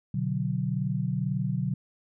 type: chord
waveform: sine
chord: B minor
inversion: none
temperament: equal with one note detuned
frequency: 124.76 / 146.83 / 185 Hz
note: B2 / D3 / F#3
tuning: +18 / 0 / 0 cents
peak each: -30 dBFS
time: 0.14-1.74 s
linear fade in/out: 5 ms
effects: none